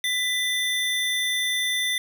square tone pair together, 1995 / 3555 Hz, B6 / A7, +17 / +17 cents, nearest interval minor seventh, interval 1000 cents, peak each -26 dBFS, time 0.04-1.98 s, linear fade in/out 2 ms, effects none

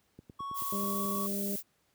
click train, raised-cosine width 3 ms, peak -34 dBFS, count 10, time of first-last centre 0.19-1.16 s, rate 9.28 Hz
triangle tone with pitch glide, 1110 to 1123.5 Hz, C#6 to C#6, +2 to +23 cents, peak -34 dBFS, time 0.39-1.27 s, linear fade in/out 10 ms, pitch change +21 cents, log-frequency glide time 0.58-1.02 s
violet noise, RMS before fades -37 dBFS, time 0.54-1.63 s, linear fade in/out 50 ms
harmonic tone, 200 Hz, G3, 35 cents sharp, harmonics 1 / 2 / 3, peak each -34 / -40 / -44 dBFS, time 0.72-1.56 s, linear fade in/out 5 ms
effects pink hiss -72 dBFS RMS until 1.94 s + high-pass 80 Hz 12 dB/octave

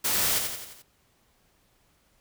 white noise with echo, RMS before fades -26 dBFS, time 0.04-0.39 s, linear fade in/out 10 ms, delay 87 ms, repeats 5, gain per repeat -5 dB, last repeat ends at 0.825 s, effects pink hiss -66 dBFS RMS until 2.2 s

